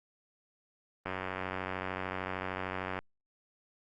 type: click train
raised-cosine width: 0.5 ms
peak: -20 dBFS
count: 181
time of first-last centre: 1.06-2.989 s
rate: 93.3 Hz
effects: Opus 24 kbps